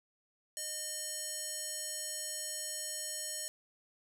square tone with band-pass filter, 610 Hz, D#5, 34 cents flat, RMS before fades -40 dBFS, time 0.57-3.48 s, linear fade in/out 0 ms, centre 8400 Hz, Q 2.3, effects none

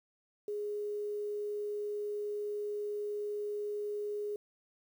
sine tone with quantisation, 415.3 Hz, G#4, in tune, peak -34 dBFS, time 0.48-4.36 s, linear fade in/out 2 ms, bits 10, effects none

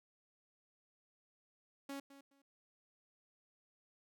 sawtooth tone with echo, 277.2 Hz, C#4, in tune, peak -39 dBFS, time 1.89-2 s, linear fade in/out 5 ms, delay 210 ms, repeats 2, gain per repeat -14 dB, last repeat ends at 2.42 s, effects none

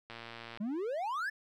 click train, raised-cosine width 0.3 ms, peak -29 dBFS, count 56, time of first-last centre 0.1-0.574 s, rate 116 Hz
triangle exponential sweep, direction up, 196 to 1790 Hz, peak -31 dBFS, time 0.6-1.3 s, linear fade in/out 10 ms
effects none

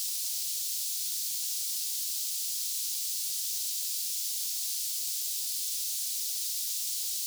pink high-pass noise, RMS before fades -33 dBFS, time 0-7.26 s, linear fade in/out 0 ms, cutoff 4400 Hz, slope 24 dB/octave, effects none

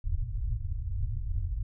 pink low-pass noise, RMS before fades -31 dBFS, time 0.04-1.63 s, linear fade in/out 5 ms, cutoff 120 Hz, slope 96 dB/octave, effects none

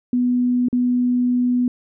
sine tone with dropouts, 246.9 Hz, B3, in tune, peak -15 dBFS, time 0.13-1.68 s, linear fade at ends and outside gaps 2 ms, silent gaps 0.685-0.728 s, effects none

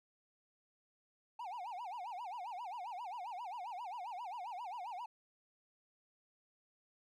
triangle tone with vibrato, 836 Hz, G#5, 11 cents sharp, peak -40 dBFS, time 1.39-5.06 s, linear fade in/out 5 ms, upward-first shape sine, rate 7.5 Hz, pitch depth 290 cents each way, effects none

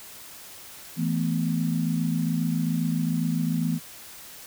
sine chord, E suspended fourth, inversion none, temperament just, 164.81 / 219.8 / 247.2 Hz, E3 / A3 / B3, 0 / -2 / +2 cents, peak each -25 / -29 / -28 dBFS, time 0.96-3.8 s, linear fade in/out 50 ms, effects white hiss -44 dBFS RMS until 4.46 s

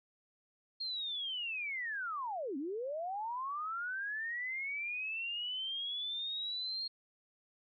sine linear two-way sweep, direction down then up, 4261 to 257.9 to 4261 Hz, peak -36 dBFS, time 0.8-6.88 s, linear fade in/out 10 ms, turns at 2.57 s, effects none

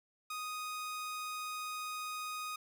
sawtooth tone, 1245 Hz, D#6, 1 cent sharp, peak -35 dBFS, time 0.3-2.56 s, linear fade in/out 5 ms, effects none

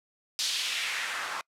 white noise with band-pass filter sweep, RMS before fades -32 dBFS, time 0.39-1.41 s, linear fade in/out 0 ms, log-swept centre 4500 to 1100 Hz, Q 1.8, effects noise-tail reverb RT60 0.1 s tail -26 dB re dry + low-pass 12000 Hz 12 dB/octave

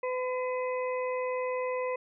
harmonic tone, 506 Hz, B4, 42 cents sharp, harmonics 1 / 2 / 4 / 5, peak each -30 / -36 / -42 / -44 dBFS, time 0.03-1.96 s, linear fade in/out 5 ms, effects none

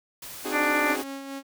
white noise, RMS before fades -40 dBFS, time 0.22-1.04 s, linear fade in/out 5 ms
sawtooth chord, Ab dominant seventh, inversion first, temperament equal with one note detuned, 261.6 / 308.3 / 370 / 415.3 Hz, C4 / Eb4 / Gb4 / Ab4, 0 / -16 / 0 / 0 cents, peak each -32 / -31 / -31 / -30 dBFS, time 0.44-1.03 s, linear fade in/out 20 ms
harmonic tone, 295.2 Hz, D4, 9 cents sharp, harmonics 1 / 2 / 3 / 4 / 5 / 6 / 7 / 8, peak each -30 / -30 / -30 / -30 / -30 / -30 / -30 / -30 dBFS, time 0.51-0.97 s, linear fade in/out 50 ms
sawtooth tone with tremolo, 273.8 Hz, C#4, 21 cents flat, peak -29 dBFS, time 0.83-1.43 s, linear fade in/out 50 ms, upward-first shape sine, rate 4.3 Hz, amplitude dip 40%
effects none

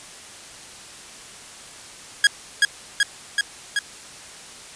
sawtooth tone with echo, 1647 Hz, G#6, 15 cents flat, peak -7 dBFS, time 2.24-2.27 s, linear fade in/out 2 ms, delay 380 ms, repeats 4, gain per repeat -2 dB, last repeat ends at 3.79 s, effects white hiss -41 dBFS RMS until 4.75 s + resampled to 22050 Hz

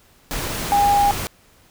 sine tone in noise, 811 Hz, G#5, 41 cents flat, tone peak -13 dBFS, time 0.72-1.11 s, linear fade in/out 0 ms, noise pink, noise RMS -26 dBFS, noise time 0.31-1.27 s, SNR +10 dB, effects pink hiss -54 dBFS RMS until 1.7 s

